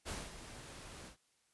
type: noise with ADSR envelope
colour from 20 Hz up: pink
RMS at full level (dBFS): -41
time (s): 0.05-1.17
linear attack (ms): 34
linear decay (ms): 220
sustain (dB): -10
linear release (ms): 110
effects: white hiss -75 dBFS RMS until 1.53 s + resampled to 24000 Hz